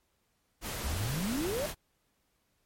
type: noise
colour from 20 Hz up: pink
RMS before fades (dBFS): -37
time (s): 0.61-1.75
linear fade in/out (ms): 50
type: exponential sweep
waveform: sine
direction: up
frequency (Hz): 61.1 to 622.3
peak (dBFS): -31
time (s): 0.83-1.66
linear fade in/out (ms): 0
effects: pink hiss -75 dBFS RMS until 2.65 s + MP3 64 kbps